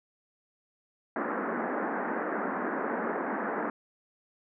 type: band-pass noise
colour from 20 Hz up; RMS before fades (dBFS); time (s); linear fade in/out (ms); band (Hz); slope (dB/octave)
pink; -32; 1.16-3.7; 2; 210 to 1800; 48
effects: none